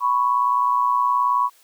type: tone pair together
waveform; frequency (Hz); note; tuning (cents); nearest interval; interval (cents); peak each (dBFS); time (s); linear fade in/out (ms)
sine; 989.7 / 1108.7; B5 / C#6; +3 / 0; major second; 197; -19; 0-1.5; 50
effects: white hiss -55 dBFS RMS until 1.63 s + high-pass 400 Hz 12 dB/octave